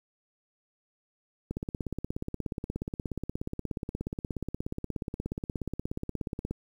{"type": "click train", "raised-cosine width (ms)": 3, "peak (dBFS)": -20, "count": 85, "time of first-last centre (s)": [1.51, 6.51], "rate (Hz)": 16.8, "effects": ["9-bit"]}